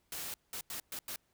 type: noise bursts at uneven times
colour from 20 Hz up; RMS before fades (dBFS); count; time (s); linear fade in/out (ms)
white; -41; 5; 0.12-0.34 / 0.53-0.61 / 0.7-0.8 / 0.92-0.99 / 1.08-1.16; 2
effects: pink hiss -75 dBFS RMS until 1.33 s